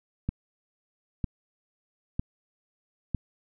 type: click train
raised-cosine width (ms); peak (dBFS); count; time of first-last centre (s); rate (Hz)
5; -15; 4; 0.29-3.147; 1.05
effects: none